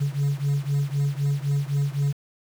sine beating tone pair, 140 / 143.9 Hz, C#3 / D3, +18 / -35 cents, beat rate 3.9 Hz, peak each -22 / -23 dBFS, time 0-2.13 s, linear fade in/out 20 ms, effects tanh soft clip ceiling -18 dBFS + 7-bit

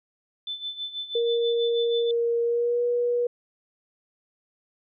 sine tone with tremolo, 3520 Hz, A7, in tune, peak -28 dBFS, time 0.47-2.11 s, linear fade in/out 2 ms, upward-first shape sine, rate 6.2 Hz, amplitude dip 75%
sine tone with pitch glide, 468.5 to 482.5 Hz, A#4 to B4, +9 to -40 cents, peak -21 dBFS, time 1.15-3.27 s, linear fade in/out 5 ms, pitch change +51 cents, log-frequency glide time 2.42-2.83 s
effects none

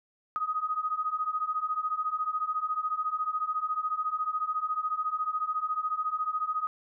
sine beating tone pair, 1244.5 / 1258.5 Hz, D#6 / D#6, 0 / +19 cents, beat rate 14 Hz, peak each -32 / -30 dBFS, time 0.36-6.67 s, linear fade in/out 0 ms, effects none

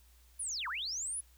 sine linear two-way sweep, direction down then up, 10548 to 932.3 to 10548 Hz, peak -35 dBFS, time 0.39-1.21 s, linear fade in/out 10 ms, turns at 0.68 s, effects added 60 Hz sine -60 dBFS peak until 1.37 s + white hiss -67 dBFS RMS until 1.37 s

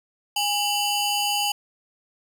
sawtooth ring-modulated tone, 1901 Hz, A#6, 33 cents sharp, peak -15 dBFS, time 0.36-1.52 s, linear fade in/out 5 ms, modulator 1080 Hz, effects none

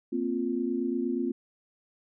sine chord, Bb suspended second, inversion none, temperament equal, 233.1 / 261.6 / 349.2 Hz, Bb3 / C4 / F4, 0 / 0 / 0 cents, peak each -32 / -30 / -31 dBFS, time 0.12-1.32 s, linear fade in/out 10 ms, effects none

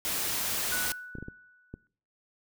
white noise, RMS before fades -31 dBFS, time 0.05-0.92 s, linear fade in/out 0 ms
sine tone with exponential decay, 1480 Hz, F#6, in tune, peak -30 dBFS, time 0.72-1.87 s, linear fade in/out 0 ms, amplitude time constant 250 ms
clicks, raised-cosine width 3 ms, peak -26 dBFS, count 5, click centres 1.153 / 1.185 / 1.226 / 1.284 / 1.74 s
effects noise-tail reverb RT60 0.5 s tail -25 dB re dry

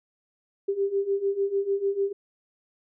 sine beating tone pair, 392 / 398.7 Hz, G4 / G4, 0 / +29 cents, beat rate 6.7 Hz, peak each -28 / -25 dBFS, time 0.68-2.13 s, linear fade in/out 10 ms, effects none

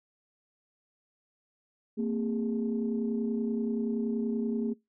sine tone cluster, 226.8 / 257.3 / 408.5 Hz, A#3 / C4 / G#4, -47 / -29 / -29 cents, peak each -28 / -36 / -35 dBFS, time 1.97-4.74 s, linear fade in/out 20 ms, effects noise-tail reverb RT60 0.2 s tail -24 dB re dry + tanh soft clip ceiling -19 dBFS

